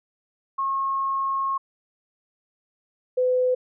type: tone pair in turn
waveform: sine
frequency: 1085 / 504.9 Hz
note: C#6 / B4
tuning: -37 / +38 cents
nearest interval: octave + minor second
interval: 1325 cents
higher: first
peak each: -22 / -18 dBFS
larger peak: second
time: 0.58-1.58 / 3.17-3.55 s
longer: first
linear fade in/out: 10 ms
effects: none